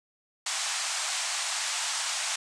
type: band-pass noise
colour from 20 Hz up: white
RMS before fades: -31 dBFS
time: 0.46-2.36 s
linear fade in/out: 5 ms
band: 670 to 8700 Hz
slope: 48 dB/octave
effects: none